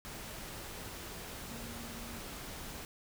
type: tone in noise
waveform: sine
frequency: 233.1 Hz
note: A#3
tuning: in tune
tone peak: -48 dBFS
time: 1.49-2.19 s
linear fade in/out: 0 ms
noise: pink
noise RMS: -45 dBFS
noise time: 0.05-2.85 s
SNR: -6 dB
effects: none

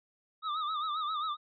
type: tone with vibrato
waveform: square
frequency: 1234 Hz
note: D#6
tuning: 15 cents flat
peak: -32 dBFS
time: 0.42-1.37 s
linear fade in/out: 50 ms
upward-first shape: sine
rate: 7.5 Hz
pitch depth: 90 cents each way
effects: resampled to 11025 Hz

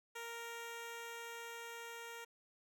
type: tone with level ramp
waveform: 10% pulse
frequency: 465.6 Hz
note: A#4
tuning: 2 cents flat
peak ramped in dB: -36 to -39 dBFS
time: 0.15-2.25 s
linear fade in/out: 10 ms
effects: none

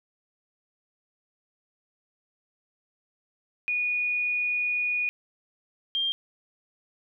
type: tone pair in turn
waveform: sine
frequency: 2458 / 3193 Hz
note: D#7 / G7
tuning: -22 / +31 cents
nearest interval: perfect fourth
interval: 453 cents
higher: second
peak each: -24 dBFS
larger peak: neither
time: 3.68-5.09 / 5.95-6.12 s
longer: first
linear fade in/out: 0 ms
effects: none

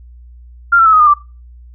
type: tone with pitch steps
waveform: sine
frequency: 1391 / 1344.4 / 1299.3 / 1255.8 / 1213.7 / 1173.1 Hz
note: F6 / E6 / E6 / D#6 / D#6 / D6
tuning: -7 / +34 / -25 / +16 / -43 / -2 cents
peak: -5 dBFS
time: 0.72-1.14 s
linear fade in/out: 10 ms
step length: 70 ms
effects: noise-tail reverb RT60 0.3 s tail -21 dB re dry + added 60 Hz sine -35 dBFS peak until 1.74 s

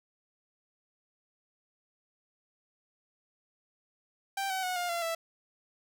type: tone with pitch steps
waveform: sawtooth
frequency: 784 / 757.7 / 732.3 / 707.8 / 684.1 / 661.2 Hz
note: G5 / F#5 / F#5 / F5 / F5 / E5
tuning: 0 / +41 / -18 / +23 / -36 / +5 cents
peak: -27 dBFS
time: 4.37-5.15 s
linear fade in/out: 5 ms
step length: 130 ms
effects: none

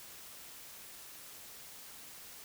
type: silence
effects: white hiss -51 dBFS RMS until 2.44 s

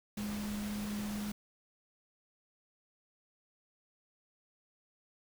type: tone in noise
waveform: sine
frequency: 207.9 Hz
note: G#3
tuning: 2 cents sharp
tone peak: -36 dBFS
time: 0.17-1.32 s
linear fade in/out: 5 ms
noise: pink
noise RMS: -45 dBFS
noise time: 0.17-1.32 s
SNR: +6 dB
effects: none

